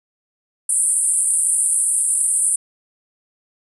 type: band-pass noise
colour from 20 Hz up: white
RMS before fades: -18 dBFS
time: 0.69-2.56 s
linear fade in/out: 5 ms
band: 8600 to 9900 Hz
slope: 96 dB/octave
effects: none